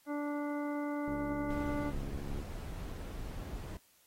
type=harmonic tone; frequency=291.9 Hz; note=D4; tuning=10 cents flat; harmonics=1 / 2 / 3 / 4 / 5 / 7; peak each=-35 / -41 / -45 / -47 / -49 / -52 dBFS; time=0.06-1.93 s; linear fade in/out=50 ms
type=click train; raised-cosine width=3 ms; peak=-32 dBFS; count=95; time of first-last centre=1.08-2.417 s; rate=70.3 Hz
type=noise; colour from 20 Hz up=brown; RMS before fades=-41 dBFS; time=1.5-3.77 s; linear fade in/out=2 ms
effects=white hiss -67 dBFS RMS until 4.06 s + AAC 48 kbps